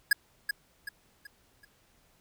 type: tone with echo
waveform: square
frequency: 1666 Hz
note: G#6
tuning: 5 cents sharp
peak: -19 dBFS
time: 0.11-0.13 s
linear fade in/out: 5 ms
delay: 380 ms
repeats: 4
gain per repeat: -8 dB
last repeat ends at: 1.65 s
effects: pink hiss -66 dBFS RMS until 2.2 s